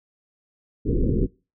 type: low-pass noise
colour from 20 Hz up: pink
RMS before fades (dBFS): -21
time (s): 0.85-1.27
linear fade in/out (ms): 20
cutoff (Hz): 490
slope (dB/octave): 96
effects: noise-tail reverb RT60 0.3 s tail -23 dB re dry